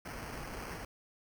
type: noise with sample-and-hold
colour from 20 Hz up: pink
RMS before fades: -43 dBFS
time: 0.05-0.85 s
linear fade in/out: 5 ms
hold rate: 3675 Hz
effects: none